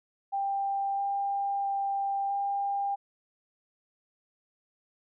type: tone with pitch steps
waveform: sine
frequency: 791 / 797 / 792 / 799 Hz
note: G5 / G5 / G5 / G5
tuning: +15 / +28 / +18 / +33 cents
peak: -27 dBFS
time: 0.32-2.96 s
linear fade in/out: 20 ms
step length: 660 ms
effects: none